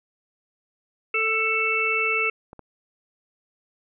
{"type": "harmonic tone", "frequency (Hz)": 442.4, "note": "A4", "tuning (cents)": 9, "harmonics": [1, 3, 5, 6], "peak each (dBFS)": [-29, -28, -26, -23], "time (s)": [1.14, 2.3], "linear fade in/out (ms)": 5}
{"type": "clicks", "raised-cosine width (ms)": 1, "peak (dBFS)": -27, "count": 2, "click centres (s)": [2.531, 2.593]}
{"effects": []}